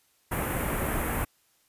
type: band-stop noise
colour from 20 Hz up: pink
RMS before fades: -29 dBFS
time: 0.31-1.25 s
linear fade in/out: 10 ms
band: 2300 to 9900 Hz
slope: 24 dB/octave
effects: white hiss -67 dBFS RMS until 1.68 s + resampled to 32000 Hz